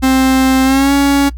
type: tone with pitch glide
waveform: 45% pulse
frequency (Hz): 262.9 to 280.1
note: C4 to C#4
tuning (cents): +8 to +18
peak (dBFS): -8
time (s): 0.02-1.3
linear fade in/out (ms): 20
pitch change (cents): +110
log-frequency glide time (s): 0.64-0.93
effects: noise-tail reverb RT60 0.1 s tail -20 dB re dry + added 60 Hz sine -23 dBFS peak until 1.37 s